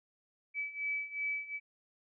sine beating tone pair, 2295 / 2297.7 Hz, D7 / D7, -40 / -38 cents, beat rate 2.7 Hz, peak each -39 / -36 dBFS, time 0.54-1.6 s, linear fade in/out 50 ms, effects none

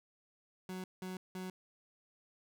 30% pulse tone bursts, 185.2 Hz, F#3, 2 cents sharp, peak -38 dBFS, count 3, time 0.69-1.5 s, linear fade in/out 2 ms, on 150 ms, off 180 ms, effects none

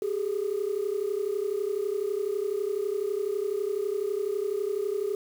sine tone pair together, 392 / 424 Hz, G4 / G#4, 0 / +36 cents, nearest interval minor second, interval 136 cents, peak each -28 dBFS, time 0.02-5.15 s, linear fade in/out 2 ms, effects tanh soft clip ceiling -21 dBFS + 8-bit

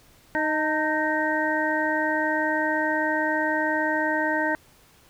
harmonic tone with a mistuned harmonic, 310.5 Hz, D#4, 3 cents flat, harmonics 1 / 2 / 3 / 5 / 6, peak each -28 / -28 / -28 / -28 / -28 dBFS, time 0.35-4.55 s, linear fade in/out 0 ms, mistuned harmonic 3, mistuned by -45 cents, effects pink hiss -56 dBFS RMS until 5.09 s

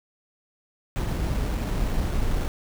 brown noise with sample-and-hold, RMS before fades -25 dBFS, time 0.96-2.48 s, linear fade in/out 0 ms, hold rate 4900 Hz, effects none

